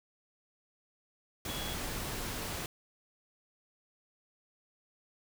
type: tone in noise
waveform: sine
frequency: 3356 Hz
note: G#7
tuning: 17 cents sharp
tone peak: -42 dBFS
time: 1.49-1.74 s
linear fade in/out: 2 ms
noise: pink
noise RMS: -38 dBFS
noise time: 1.45-2.66 s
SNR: -7 dB
effects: none